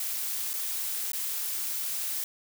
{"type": "noise with dropouts", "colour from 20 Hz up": "blue", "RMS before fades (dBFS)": -32, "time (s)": [0, 2.24], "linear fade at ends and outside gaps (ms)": 2, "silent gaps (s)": [[0.533, 0.537], [1.119, 1.132]], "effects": []}